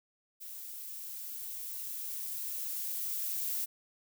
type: noise with level ramp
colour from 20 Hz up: violet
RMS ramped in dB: -45 to -34 dBFS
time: 0.4-3.66 s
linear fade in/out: 20 ms
effects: none